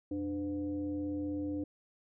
sine tone with frequency modulation, 297.2 Hz, D4, 21 cents sharp, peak -33 dBFS, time 0.11-1.64 s, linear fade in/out 5 ms, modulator 210 Hz, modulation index 0.6, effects none

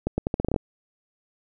accelerating click train, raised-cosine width 2 ms, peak -10 dBFS, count 10, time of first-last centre 0.07-0.562 s, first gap 110 ms, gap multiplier 0.81, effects none

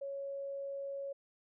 sine tone, 554.4 Hz, C#5, in tune, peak -38 dBFS, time 0.01-1.13 s, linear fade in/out 10 ms, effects none

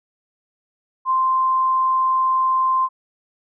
sine tone, 1044 Hz, C6, 4 cents flat, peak -15 dBFS, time 1.05-2.89 s, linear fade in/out 50 ms, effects none

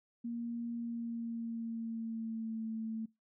sine tone with pitch glide, 234.8 to 222.5 Hz, A#3 to A3, +13 to +20 cents, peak -36 dBFS, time 0.24-3.06 s, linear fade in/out 10 ms, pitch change -93 cents, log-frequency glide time 0.74-2.65 s, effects noise-tail reverb RT60 0.2 s tail -23 dB re dry

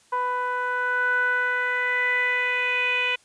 10% pulse tone with low-pass filter sweep, 496.6 Hz, B4, 9 cents sharp, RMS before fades -24 dBFS, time 0.12-3.16 s, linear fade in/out 10 ms, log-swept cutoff 1100 to 2700 Hz, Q 5.7, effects white hiss -58 dBFS RMS until 3.24 s + resampled to 22050 Hz

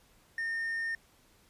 sine tone with hard clipping, 1824 Hz, A#6, 38 cents flat, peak -32 dBFS, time 0.38-0.95 s, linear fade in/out 2 ms, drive 2 dB, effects pink hiss -64 dBFS RMS until 1.49 s + resampled to 32000 Hz

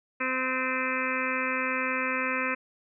harmonic tone with a mistuned harmonic, 258.2 Hz, C4, 23 cents flat, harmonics 1 / 2 / 4 / 5 / 6 / 7 / 8 / 9 / 10, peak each -35 / -35 / -35 / -35 / -35 / -35 / -35 / -35 / -35 dBFS, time 0.2-2.55 s, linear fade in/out 10 ms, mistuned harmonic 9, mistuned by +32 cents, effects none

